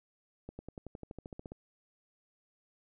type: accelerating click train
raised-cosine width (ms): 2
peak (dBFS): -30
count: 14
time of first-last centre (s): 0.49-1.519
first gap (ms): 100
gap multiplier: 0.96
effects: none